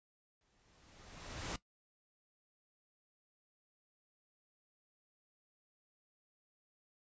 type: noise with exponential growth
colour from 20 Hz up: pink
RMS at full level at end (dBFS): -39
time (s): 0.41-1.56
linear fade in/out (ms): 2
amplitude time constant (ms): 250
effects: noise-tail reverb RT60 0.1 s tail -17 dB re dry + resampled to 16000 Hz